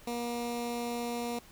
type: tone with notch filter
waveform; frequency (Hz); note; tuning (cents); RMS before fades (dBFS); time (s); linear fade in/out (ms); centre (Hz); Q
15% pulse; 238.1; A#3; +37; -35; 0.07-1.39; 5; 1600; 1.3
effects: pink hiss -56 dBFS RMS until 1.51 s